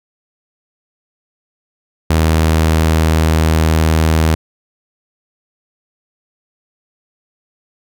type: tone pair in turn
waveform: sawtooth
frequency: 79.7 / 79.7 Hz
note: D#2 / D#2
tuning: +42 / +42 cents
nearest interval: unison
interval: 0 cents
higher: neither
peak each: -6 dBFS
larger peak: neither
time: 2.1-2.84 / 2.84-4.35 s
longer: second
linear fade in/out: 5 ms
effects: none